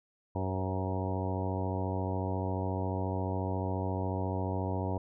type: harmonic tone with a mistuned harmonic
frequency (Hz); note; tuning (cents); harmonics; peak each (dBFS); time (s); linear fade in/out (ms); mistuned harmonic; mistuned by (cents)
94.2; F#2; +32; 1 / 2 / 3 / 4 / 5 / 6 / 7 / 8 / 9 / 10; -33 / -39 / -39 / -41 / -42 / -43 / -42 / -45 / -44 / -42; 0.35-4.98; 5; 6; -31
effects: none